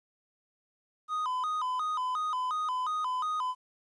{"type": "tone with vibrato", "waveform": "triangle", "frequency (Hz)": 1121, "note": "C#6", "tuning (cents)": 19, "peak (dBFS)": -27, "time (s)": [1.08, 3.55], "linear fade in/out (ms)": 50, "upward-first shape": "square", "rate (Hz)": 2.8, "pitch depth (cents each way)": 180, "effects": ["resampled to 22050 Hz", "11-bit"]}